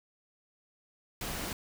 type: noise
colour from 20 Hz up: pink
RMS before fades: -37 dBFS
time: 1.21-1.53 s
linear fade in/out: 2 ms
effects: none